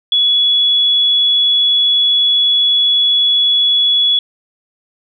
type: tone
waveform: sine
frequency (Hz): 3388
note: G#7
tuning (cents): +34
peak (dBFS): -9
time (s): 0.12-4.19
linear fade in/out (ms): 2
effects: none